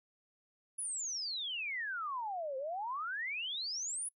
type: exponential two-way sweep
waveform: sine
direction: down then up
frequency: 10548 to 514 to 10548 Hz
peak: -36 dBFS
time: 0.78-4.09 s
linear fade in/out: 10 ms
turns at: 2.57 s
effects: noise-tail reverb RT60 0.1 s tail -23 dB re dry